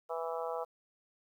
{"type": "harmonic tone", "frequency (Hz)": 164.81, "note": "E3", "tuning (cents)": 0, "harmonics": [3, 4, 5, 6, 7, 8], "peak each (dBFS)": [-38, -40, -42, -44, -45, -46], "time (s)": [0.09, 0.65], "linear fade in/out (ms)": 20, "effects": ["11-bit"]}